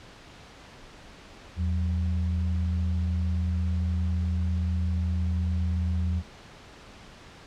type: tone pair together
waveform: sine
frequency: 82.41 / 185 Hz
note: E2 / F#3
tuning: 0 / 0 cents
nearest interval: octave + major second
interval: 1400 cents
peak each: -24 / -33 dBFS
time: 1.56-6.23 s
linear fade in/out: 50 ms
effects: pink hiss -48 dBFS RMS until 7.46 s + low-pass 5000 Hz 12 dB/octave